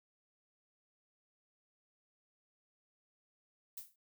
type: noise with exponential decay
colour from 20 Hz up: violet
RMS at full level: -41 dBFS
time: 3.77-3.96 s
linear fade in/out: 5 ms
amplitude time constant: 40 ms
effects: noise-tail reverb RT60 0.1 s tail -22 dB re dry